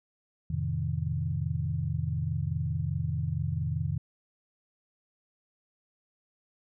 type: chord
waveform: sine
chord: F dominant seventh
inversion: none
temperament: equal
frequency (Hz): 87.31 / 110 / 130.81 / 155.56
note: F2 / A2 / C3 / Eb3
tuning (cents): 0 / 0 / 0 / 0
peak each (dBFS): -33 / -36 / -33 / -32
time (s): 0.5-3.98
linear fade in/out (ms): 5
effects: none